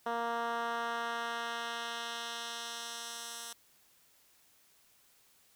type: tone with band-pass filter sweep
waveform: 10% pulse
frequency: 233.5 Hz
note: A#3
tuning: 3 cents sharp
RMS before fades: -38 dBFS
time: 0.06-3.53 s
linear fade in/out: 5 ms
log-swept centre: 810 to 8400 Hz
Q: 0.84
effects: white hiss -66 dBFS RMS until 5.55 s